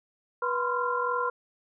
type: tone cluster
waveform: sine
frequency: 487.5 / 1007 / 1050 / 1384 Hz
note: B4 / B5 / C6 / F6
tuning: -23 / +33 / +6 / -16 cents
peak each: -31 dBFS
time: 0.42-1.3 s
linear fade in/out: 5 ms
effects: none